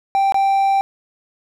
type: tone with dropouts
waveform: triangle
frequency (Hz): 784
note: G5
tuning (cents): 0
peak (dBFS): -11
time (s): 0.15-0.81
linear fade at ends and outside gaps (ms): 0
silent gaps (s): 0.322-0.344
effects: none